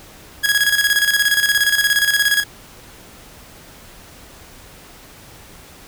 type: tone with tremolo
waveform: sawtooth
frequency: 1661.2 Hz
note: G#6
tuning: in tune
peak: -8 dBFS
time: 0.43-2.44 s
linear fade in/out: 20 ms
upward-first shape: square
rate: 17 Hz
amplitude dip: 60%
effects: pink hiss -42 dBFS RMS until 5.87 s